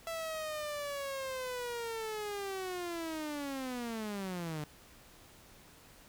sawtooth linear sweep, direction down, 665 to 146.83 Hz, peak -33 dBFS, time 0.07-4.64 s, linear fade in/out 0 ms, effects pink hiss -58 dBFS RMS until 6.08 s

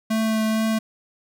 square tone with vibrato, 220 Hz, A3, in tune, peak -20 dBFS, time 0.1-0.79 s, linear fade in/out 10 ms, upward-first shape triangle, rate 2.2 Hz, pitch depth 13 cents each way, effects none

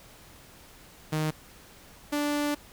sawtooth tone pair in turn, 155.1 / 292.8 Hz, D#3 / D4, -5 / -5 cents, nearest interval major seventh, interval 1100 cents, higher second, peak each -22 / -22 dBFS, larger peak neither, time 1.12-1.31 / 2.12-2.55 s, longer second, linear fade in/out 10 ms, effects pink hiss -52 dBFS RMS until 2.72 s

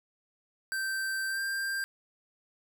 square tone with pitch glide, 1560 to 1585.4 Hz, G6 to G6, -9 to +19 cents, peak -31 dBFS, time 0.72-1.84 s, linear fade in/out 0 ms, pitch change +28 cents, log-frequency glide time 1.28-1.41 s, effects none

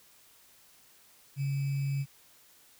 sine tone with sample-and-hold, 138.59 Hz, C#3, in tune, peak -28 dBFS, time 1.36-2.06 s, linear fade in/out 50 ms, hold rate 2450 Hz, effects white hiss -60 dBFS RMS until 2.79 s

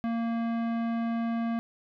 sine tone with tanh clipping, 230.7 Hz, A#3, 18 cents flat, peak -29 dBFS, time 0.04-1.59 s, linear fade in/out 0 ms, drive 17 dB, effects none

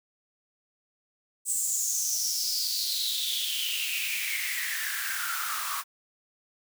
white noise with high-pass filter sweep, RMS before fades -30 dBFS, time 1.45-5.84 s, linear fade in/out 50 ms, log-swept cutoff 8100 to 1100 Hz, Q 7.4, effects none

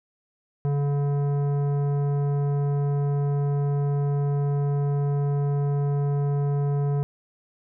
triangle tone with tanh clipping, 142.7 Hz, D3, 49 cents flat, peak -23 dBFS, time 0.65-7.03 s, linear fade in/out 0 ms, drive 17 dB, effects none

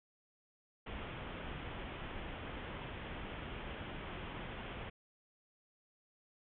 pink low-pass noise, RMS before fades -45 dBFS, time 0.86-4.9 s, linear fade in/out 10 ms, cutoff 3400 Hz, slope 96 dB/octave, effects none

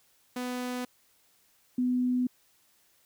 sawtooth / sine tone pair in turn, 248.9 / 249.9 Hz, B3 / B3, +14 / +21 cents, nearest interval unison, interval 7 cents, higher second, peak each -28 / -24 dBFS, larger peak second, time 0.36-0.85 / 1.78-2.27 s, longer neither, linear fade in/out 5 ms, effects white hiss -66 dBFS RMS until 3.05 s

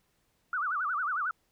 sine tone with vibrato, 1318.5 Hz, E6, in tune, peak -28 dBFS, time 0.53-1.31 s, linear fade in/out 2 ms, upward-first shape sine, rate 11 Hz, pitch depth 240 cents each way, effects pink hiss -73 dBFS RMS until 1.51 s

